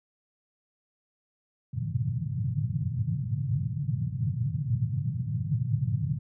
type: band-pass noise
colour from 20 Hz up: white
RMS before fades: -29 dBFS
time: 1.73-6.19 s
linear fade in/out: 5 ms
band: 100 to 150 Hz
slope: 48 dB/octave
effects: none